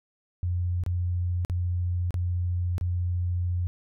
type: tone with dropouts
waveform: sine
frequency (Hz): 88.6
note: F2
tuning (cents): +25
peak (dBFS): -24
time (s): 0.43-3.67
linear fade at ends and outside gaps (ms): 0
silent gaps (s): 0.837-0.863 / 1.449-1.498 / 2.107-2.142 / 2.781-2.811
effects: none